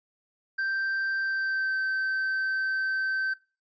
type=tone with pitch glide; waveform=triangle; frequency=1568 to 1547.3 Hz; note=G6 to G6; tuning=0 to -23 cents; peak=-24 dBFS; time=0.58-3.34 s; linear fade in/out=10 ms; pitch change=-23 cents; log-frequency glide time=1.21-1.77 s; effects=noise-tail reverb RT60 0.3 s tail -19 dB re dry + resampled to 16000 Hz